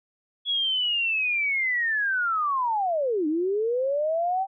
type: linear two-way sweep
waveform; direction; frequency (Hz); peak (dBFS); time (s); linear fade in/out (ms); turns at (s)
sine; down then up; 3377 to 295 to 785; -22; 0.45-4.47; 50; 3.27
effects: none